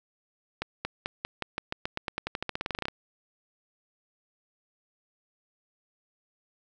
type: accelerating click train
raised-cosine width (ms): 0.3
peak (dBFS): -14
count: 24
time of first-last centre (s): 0.62-2.884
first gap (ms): 230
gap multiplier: 0.91
effects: none